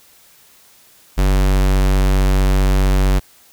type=tone; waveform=square; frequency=47.69 Hz; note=G1; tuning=47 cents flat; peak=-12 dBFS; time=1.17-3.2 s; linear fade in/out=20 ms; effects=white hiss -49 dBFS RMS until 3.52 s